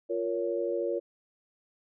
sine chord, Bb minor, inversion second, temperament just, 349.6 / 466.2 / 559.4 Hz, F4 / Bb4 / Db5, +2 / 0 / +16 cents, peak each -32 dBFS, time 0.09-1 s, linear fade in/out 20 ms, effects none

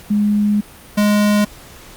sine / square tone pair in turn, 207.7 / 207.7 Hz, G#3 / G#3, 0 / 0 cents, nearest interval unison, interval 0 cents, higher neither, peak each -12 dBFS, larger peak neither, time 0.1-0.61 / 0.97-1.45 s, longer first, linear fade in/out 10 ms, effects pink hiss -40 dBFS RMS until 1.96 s + Opus 48 kbps

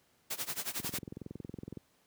white noise with tremolo, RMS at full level -35 dBFS, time 0.3-0.99 s, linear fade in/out 10 ms, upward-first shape sine, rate 11 Hz, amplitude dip 90%
click train, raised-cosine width 3 ms, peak -28 dBFS, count 22, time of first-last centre 0.8-1.772 s, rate 21.6 Hz
effects pink hiss -70 dBFS RMS until 2.06 s + high-pass 100 Hz 12 dB/octave

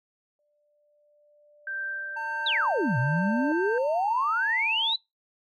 sine tone with exponential growth, 591 Hz, D5, 11 cents sharp, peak -30 dBFS, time 0.39-3.52 s, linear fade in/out 1 ms, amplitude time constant 680 ms
sine tone with tremolo, 1568 Hz, G6, in tune, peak -29 dBFS, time 1.67-3.78 s, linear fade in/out 2 ms, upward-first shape sine, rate 1.6 Hz, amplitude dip 35%
triangle tone with vibrato, 903 Hz, A5, 45 cents sharp, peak -30 dBFS, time 2.16-4.94 s, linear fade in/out 10 ms, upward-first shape sine, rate 0.65 Hz, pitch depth 9 cents each way
sine exponential two-way sweep, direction down then up, 4050 to 120 to 4050 Hz, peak -23 dBFS, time 2.46-4.96 s, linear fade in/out 5 ms, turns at 2.98 s
effects noise-tail reverb RT60 0.2 s tail -23 dB re dry

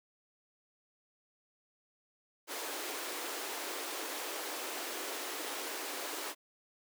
pink high-pass noise, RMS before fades -40 dBFS, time 2.47-6.35 s, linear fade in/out 50 ms, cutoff 300 Hz, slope 48 dB/octave, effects none

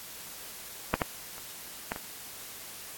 clicks, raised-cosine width 0.5 ms, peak -7 / -10 / -29 / -14 / -23 dBFS, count 5, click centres 0.94 / 1.018 / 1.381 / 1.919 / 1.961 s, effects white hiss -44 dBFS RMS until 2.97 s + AAC 64 kbps

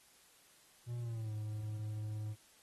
triangle tone with pitch glide, 120.1 to 107 Hz, B2 to A2, -48 to -48 cents, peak -36 dBFS, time 0.86-2.36 s, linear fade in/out 50 ms, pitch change -200 cents, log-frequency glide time 1-1.32 s, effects white hiss -65 dBFS RMS until 2.62 s + AAC 32 kbps

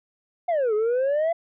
sine exponential two-way sweep, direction down then up, 727 to 415.3 to 684 Hz, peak -17 dBFS, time 0.48-1.33 s, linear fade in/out 10 ms, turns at 0.74 s, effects tanh soft clip ceiling -19 dBFS

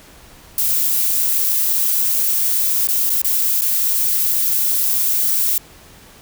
violet noise with dropouts, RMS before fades -17 dBFS, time 0.58-5.58 s, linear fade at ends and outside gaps 2 ms, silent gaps 2.872-2.886 / 3.096-3.101 / 3.218-3.245 / 3.611-3.618 s, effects pink hiss -44 dBFS RMS until 6.21 s

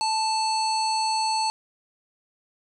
harmonic tone, 880 Hz, A5, in tune, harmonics 1 / 3 / 5 / 7 / 9 / 10, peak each -23 / -36 / -28 / -40 / -37 / -41 dBFS, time 0.01-1.5 s, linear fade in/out 0 ms, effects none

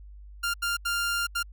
sawtooth tone bursts at uneven times, 1396.9 Hz, F6, in tune, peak -22 dBFS, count 4, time 0.43-0.54 / 0.62-0.77 / 0.85-1.27 / 1.35-1.43 s, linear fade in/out 10 ms, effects added 50 Hz sine -43 dBFS peak until 1.52 s

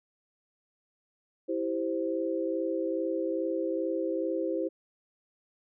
sine chord, C major, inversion first, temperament equal, 329.6 / 392 / 523.3 Hz, E4 / G4 / C5, 0 / 0 / 0 cents, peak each -31 / -34 / -32 dBFS, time 1.48-4.69 s, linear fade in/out 20 ms, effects none

